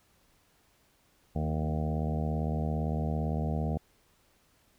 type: harmonic tone with a mistuned harmonic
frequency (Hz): 77.7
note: D#2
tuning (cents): -2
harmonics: 1 / 2 / 3 / 4 / 5 / 6 / 7 / 8 / 9 / 10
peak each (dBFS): -32 / -32 / -36 / -44 / -46 / -42 / -46 / -44 / -42 / -45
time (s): 1.35-3.78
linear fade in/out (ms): 10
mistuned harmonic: 3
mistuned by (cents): -34
effects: pink hiss -67 dBFS RMS until 4.78 s